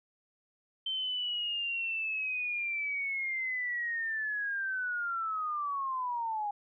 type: linear sweep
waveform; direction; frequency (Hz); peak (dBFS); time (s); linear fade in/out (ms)
sine; down; 3110 to 811; -31; 0.86-6.51; 5
effects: none